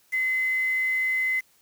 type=tone with quantisation; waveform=sine; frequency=2044 Hz; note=C7; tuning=41 cents flat; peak=-22 dBFS; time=0.12-1.41 s; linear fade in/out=20 ms; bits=7; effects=white hiss -62 dBFS RMS until 1.61 s